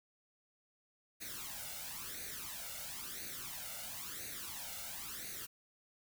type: noise with flanger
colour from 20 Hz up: white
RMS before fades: -45 dBFS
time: 1.2-5.47 s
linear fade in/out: 20 ms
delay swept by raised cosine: 0.47 to 1.43 ms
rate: 0.98 Hz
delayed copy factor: +0.75
effects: none